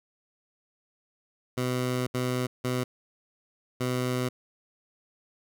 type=tone bursts at uneven times; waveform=15% pulse; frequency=126 Hz; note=B2; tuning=35 cents sharp; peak=-20 dBFS; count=4; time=1.57-2.07 / 2.14-2.47 / 2.64-2.84 / 3.8-4.29 s; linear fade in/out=10 ms; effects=none